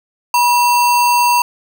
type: tone with sample-and-hold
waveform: sine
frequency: 967 Hz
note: B5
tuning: 37 cents flat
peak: -9 dBFS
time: 0.34-1.42 s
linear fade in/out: 2 ms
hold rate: 3675 Hz
effects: none